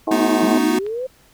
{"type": "harmonic tone", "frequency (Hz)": 106.9, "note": "A2", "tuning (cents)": -49, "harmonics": [3, 4, 5, 6, 7, 8, 9, 10], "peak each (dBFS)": [-21, -29, -33, -23, -28, -30, -38, -29], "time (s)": [0.07, 0.58], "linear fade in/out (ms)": 5}
{"type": "chord", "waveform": "square", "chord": "B dominant seventh", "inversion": "third", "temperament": "equal", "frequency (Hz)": [220, 246.9, 311.1, 370], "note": ["A3", "B3", "D#4", "F#4"], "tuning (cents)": [0, 0, 0, 0], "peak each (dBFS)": [-25, -22, -21, -25], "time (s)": [0.11, 0.79], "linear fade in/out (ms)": 5}
{"type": "linear sweep", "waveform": "sine", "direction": "up", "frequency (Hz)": [176.3, 530], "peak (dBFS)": -22, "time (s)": [0.42, 1.07], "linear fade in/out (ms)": 10}
{"type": "click", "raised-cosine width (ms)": 0.3, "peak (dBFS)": -23, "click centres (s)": 0.865}
{"effects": ["pink hiss -53 dBFS RMS until 1.33 s"]}